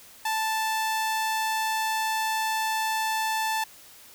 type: tone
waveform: sawtooth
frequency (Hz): 880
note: A5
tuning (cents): 0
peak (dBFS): -21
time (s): 0.25-3.64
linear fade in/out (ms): 5
effects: white hiss -50 dBFS RMS until 4.14 s